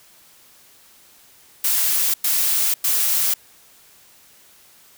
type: noise bursts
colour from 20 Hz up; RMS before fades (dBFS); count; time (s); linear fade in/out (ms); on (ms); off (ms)
blue; -19; 3; 1.64-3.34; 5; 500; 100
effects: white hiss -51 dBFS RMS until 4.97 s

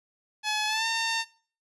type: tone with pitch glide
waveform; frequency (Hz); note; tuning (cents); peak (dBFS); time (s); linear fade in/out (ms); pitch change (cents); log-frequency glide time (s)
10% pulse; 852 to 907.9; G#5 to A#5; +44 to -46; -17; 0.43-1.25; 50; +110; 0.67-0.86
effects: noise-tail reverb RT60 0.4 s tail -19 dB re dry + resampled to 24000 Hz

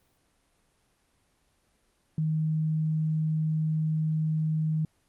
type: tone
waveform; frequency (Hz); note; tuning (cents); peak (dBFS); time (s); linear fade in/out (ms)
sine; 156.7; D#3; +13; -24; 2.18-4.85; 2
effects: pink hiss -69 dBFS RMS until 5.08 s + Opus 24 kbps

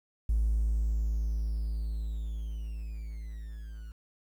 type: tone with level ramp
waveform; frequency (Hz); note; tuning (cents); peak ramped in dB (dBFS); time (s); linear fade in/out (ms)
triangle; 54.5; A1; -16; -20 to -38; 0.29-3.92; 5
effects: tanh soft clip ceiling -20 dBFS + 10-bit

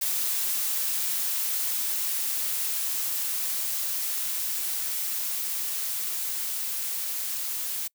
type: noise with level ramp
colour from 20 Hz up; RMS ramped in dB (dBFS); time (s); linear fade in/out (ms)
blue; -27 to -31; 0.01-7.88; 10
effects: noise-tail reverb RT60 0.1 s tail -26 dB re dry

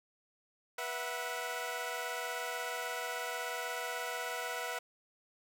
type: chord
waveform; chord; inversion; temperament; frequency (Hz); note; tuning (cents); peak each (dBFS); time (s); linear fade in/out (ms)
15% pulse; B suspended fourth; none; equal with one note detuned; 487.9 / 659.3 / 740; B4 / E5 / F#5; -21 / 0 / 0; -34 / -35 / -35; 0.78-4.79; 5
effects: none

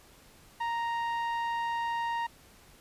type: tone with low-pass filter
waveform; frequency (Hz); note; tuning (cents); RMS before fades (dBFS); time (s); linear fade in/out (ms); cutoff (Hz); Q
sawtooth; 932.3; A#5; 0; -32; 0.6-2.27; 10; 2100; 0.63
effects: pink hiss -57 dBFS RMS until 2.8 s + resampled to 32000 Hz

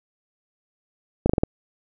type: slowing click train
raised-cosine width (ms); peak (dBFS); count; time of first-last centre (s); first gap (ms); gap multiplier
2; -5; 5; 1.26-1.435; 35; 1.15
effects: none

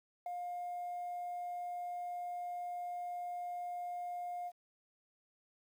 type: tone with ADSR envelope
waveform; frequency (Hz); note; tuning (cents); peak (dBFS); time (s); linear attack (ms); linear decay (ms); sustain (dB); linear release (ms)
sine; 709; F5; +26; -34; 0.26-4.52; 3; 12; -3; 51
effects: tanh soft clip ceiling -36 dBFS + 11-bit

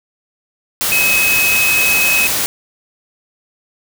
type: tone in noise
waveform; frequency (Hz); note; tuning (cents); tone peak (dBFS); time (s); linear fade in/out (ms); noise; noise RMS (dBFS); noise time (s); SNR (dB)
sine; 2554; D#7; +45; -12; 0.92-2.27; 0; white; -17; 0.81-2.46; +2
effects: none

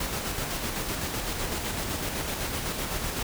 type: noise with tremolo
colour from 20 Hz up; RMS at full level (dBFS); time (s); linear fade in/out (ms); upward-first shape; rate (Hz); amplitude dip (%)
pink; -30; 0-3.23; 5; square; 7.9; 30
effects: none

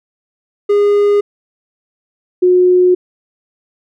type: tone pair in turn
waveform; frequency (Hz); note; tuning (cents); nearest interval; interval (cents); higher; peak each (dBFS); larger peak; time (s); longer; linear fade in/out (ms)
triangle / sine; 409.4 / 362.5; G#4 / F#4; -25 / -35; major second; 210; first; -6; neither; 0.69-1.21 / 2.42-2.95; second; 10
effects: none

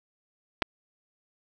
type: clicks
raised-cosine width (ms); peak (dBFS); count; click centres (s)
0.3; -9; 2; 0.621 / 0.624
effects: none

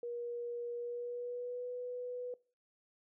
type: tone with pitch glide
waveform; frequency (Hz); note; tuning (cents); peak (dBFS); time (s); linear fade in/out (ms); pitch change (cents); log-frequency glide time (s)
sine; 477.4 to 494; A#4 to B4; +41 to 0; -38; 0.03-2.34; 2; +59; 0.75-1.67
effects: noise-tail reverb RT60 0.4 s tail -23 dB re dry

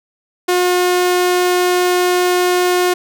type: tone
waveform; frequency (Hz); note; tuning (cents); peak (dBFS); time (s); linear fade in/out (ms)
sawtooth; 359.5; F#4; -50; -8; 0.48-2.94; 10
effects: none

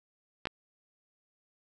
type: clicks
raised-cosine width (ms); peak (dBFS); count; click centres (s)
0.3; -17; 2; 0.455 / 0.471
effects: none

